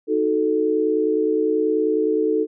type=chord; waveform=sine; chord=D# diminished; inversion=none; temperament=equal; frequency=311.1 / 370 / 440 Hz; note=D#4 / F#4 / A4; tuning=0 / 0 / 0 cents; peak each=-22 / -25 / -19 dBFS; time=0.07-2.47 s; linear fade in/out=50 ms; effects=none